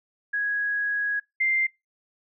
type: tone pair in turn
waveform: sine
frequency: 1661.2 / 2093 Hz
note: G#6 / C7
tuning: 0 / 0 cents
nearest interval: major third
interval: 400 cents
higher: second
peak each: -23 / -20 dBFS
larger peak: second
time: 0.33-1.2 / 1.4-1.67 s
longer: first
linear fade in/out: 10 ms
effects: noise-tail reverb RT60 0.2 s tail -23 dB re dry